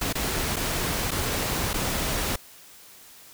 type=noise with dropouts; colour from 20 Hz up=pink; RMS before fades=-27 dBFS; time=0.01-2.36 s; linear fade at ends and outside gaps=5 ms; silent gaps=0.128-0.152 / 0.561-0.565 / 1.109-1.115 / 1.733-1.74 s; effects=white hiss -49 dBFS RMS until 3.33 s